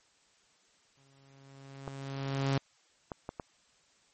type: tone with exponential growth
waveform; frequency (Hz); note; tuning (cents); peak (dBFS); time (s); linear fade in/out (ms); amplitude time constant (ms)
sawtooth; 136.7; C#3; -24; -22; 0.97-2.58; 5; 350
type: clicks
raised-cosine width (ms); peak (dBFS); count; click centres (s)
1; -23; 4; 1.878 / 3.118 / 3.291 / 3.398
effects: white hiss -67 dBFS RMS until 4.13 s + MP3 32 kbps